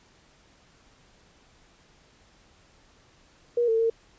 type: tone with pitch steps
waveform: sine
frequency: 477.4 / 449.1 / 455.4 Hz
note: A#4 / A4 / A#4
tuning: +41 / +35 / -40 cents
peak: -20 dBFS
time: 3.57-3.9 s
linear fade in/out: 5 ms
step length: 110 ms
effects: pink hiss -59 dBFS RMS until 4.18 s + resampled to 16000 Hz